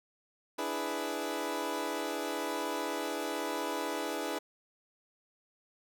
20% pulse chord, E dominant seventh, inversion third, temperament equal, 293.7 / 329.6 / 415.3 / 493.9 Hz, D4 / E4 / G#4 / B4, 0 / 0 / 0 / 0 cents, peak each -34 dBFS, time 0.58-4.39 s, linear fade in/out 10 ms, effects none

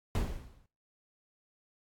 brown noise with exponential decay, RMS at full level -26 dBFS, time 0.15-0.66 s, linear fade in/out 1 ms, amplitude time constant 110 ms, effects noise-tail reverb RT60 0.4 s tail -24 dB re dry + AAC 64 kbps

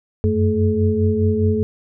sine tone cluster, 91.4 / 96.3 / 220.5 / 427 Hz, F#2 / G2 / A3 / G#4, -21 / -30 / +4 / +48 cents, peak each -20 dBFS, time 0.24-1.63 s, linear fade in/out 0 ms, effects none

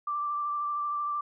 sine tone with vibrato, 1174.7 Hz, D6, in tune, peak -28 dBFS, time 0.07-1.21 s, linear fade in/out 5 ms, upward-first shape sine, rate 13 Hz, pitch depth 16 cents each way, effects none

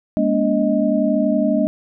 sine tone cluster, 206 / 237.9 / 287.2 / 624 Hz, G#3 / A#3 / D4 / D#5, -14 / +35 / -39 / +5 cents, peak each -20 dBFS, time 0.17-1.67 s, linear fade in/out 0 ms, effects none

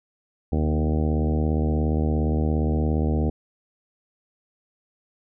harmonic tone with a mistuned harmonic, 77.2 Hz, D#2, 13 cents flat, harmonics 1 / 2 / 3 / 4 / 5 / 6 / 7 / 8 / 9 / 10, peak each -22 / -27 / -27 / -30 / -34 / -33 / -38 / -40 / -41 / -39 dBFS, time 0.52-3.3 s, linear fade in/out 5 ms, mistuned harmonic 2, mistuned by -23 cents, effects none

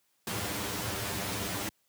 pink noise with comb filter, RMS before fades -34 dBFS, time 0.27-1.69 s, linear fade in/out 2 ms, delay 10 ms, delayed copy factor +0.75, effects white hiss -73 dBFS RMS until 1.88 s + high-pass 80 Hz 12 dB/octave

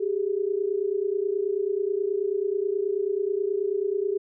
sine tone pair together, 386 / 415.3 Hz, G4 / G#4, -27 / 0 cents, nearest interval minor second, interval 127 cents, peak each -26 / -26 dBFS, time 0-4.18 s, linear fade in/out 10 ms, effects none

